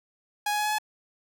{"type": "tone with pitch steps", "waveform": "sawtooth", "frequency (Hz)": [830, 835.8, 841.6, 847.4, 853.3], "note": ["G#5", "G#5", "G#5", "G#5", "G#5"], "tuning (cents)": [-1, 11, 23, 35, 47], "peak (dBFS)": -21, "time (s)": [0.46, 0.785], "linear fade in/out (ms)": 5, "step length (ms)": 65, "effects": []}